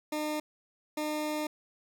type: tone bursts at uneven times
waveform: 20% pulse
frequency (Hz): 303.6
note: D#4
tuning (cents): -42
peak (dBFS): -26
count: 2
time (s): 0.12-0.4 / 0.97-1.47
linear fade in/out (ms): 5
effects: none